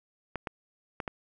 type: clicks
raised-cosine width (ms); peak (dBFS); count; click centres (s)
0.5; -18; 4; 0.357 / 0.472 / 1.002 / 1.078
effects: none